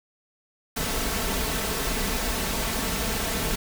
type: noise with comb filter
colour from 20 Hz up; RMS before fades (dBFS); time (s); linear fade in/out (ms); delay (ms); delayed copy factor
pink; -27; 0.76-3.56; 10; 4.5; +0.55
effects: none